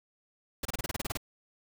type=noise bursts; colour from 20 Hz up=pink; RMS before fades=-33 dBFS; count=11; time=0.63-1.173 s; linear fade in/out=5 ms; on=23 ms; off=29 ms; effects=none